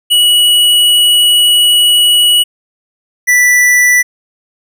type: tone pair in turn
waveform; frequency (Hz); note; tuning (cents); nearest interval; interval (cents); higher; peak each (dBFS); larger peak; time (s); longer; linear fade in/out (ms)
square; 2928 / 1972.3; F#7 / B6; -19 / -3; perfect fifth; 684; first; -6; neither; 0.1-2.44 / 3.27-4.03; first; 20
effects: none